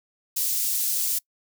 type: high-pass noise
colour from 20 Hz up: white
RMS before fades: -25 dBFS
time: 0.36-1.19 s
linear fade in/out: 10 ms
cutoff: 5700 Hz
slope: 12 dB/octave
effects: noise-tail reverb RT60 0.1 s tail -25 dB re dry